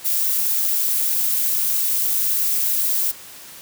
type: noise with amplitude modulation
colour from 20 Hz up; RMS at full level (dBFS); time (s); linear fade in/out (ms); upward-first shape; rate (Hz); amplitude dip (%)
violet; -17; 0.04-3.12; 20; sine; 285; 65
effects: white hiss -40 dBFS RMS until 3.61 s + high-pass 60 Hz 12 dB/octave